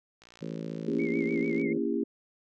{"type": "click train", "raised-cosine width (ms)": 0.2, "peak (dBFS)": -35, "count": 83, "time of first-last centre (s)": [0.22, 1.615], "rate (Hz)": 58.8}
{"type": "harmonic tone", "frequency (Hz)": 55, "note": "A1", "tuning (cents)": 0, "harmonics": [3, 4, 5, 6, 7, 8, 9, 10], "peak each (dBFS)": [-38, -40, -42, -44, -45, -46, -47, -48], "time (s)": [0.41, 1.78], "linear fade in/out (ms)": 10}
{"type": "chord", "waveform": "sine", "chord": "A# diminished seventh", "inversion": "none", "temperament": "just", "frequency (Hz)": [233.1, 279.7, 335.6, 402.8], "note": ["A#3", "C#4", "E4", "G4"], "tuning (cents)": [0, 16, 31, 47], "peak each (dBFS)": -32, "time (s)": [0.87, 2.04], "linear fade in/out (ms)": 10}
{"type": "tone with vibrato", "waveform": "sine", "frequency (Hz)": 2179, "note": "C#7", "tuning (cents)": -30, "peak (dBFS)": -37, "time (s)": [0.99, 1.73], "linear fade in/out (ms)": 5, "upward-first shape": "sine", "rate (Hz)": 6.8, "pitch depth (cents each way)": 76}
{"effects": []}